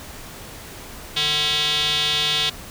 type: tone with band-pass filter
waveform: square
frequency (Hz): 150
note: D3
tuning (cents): +37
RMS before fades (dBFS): -21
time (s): 1.16-2.5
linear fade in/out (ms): 10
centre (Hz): 3500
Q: 4.7
effects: pink hiss -38 dBFS RMS until 2.7 s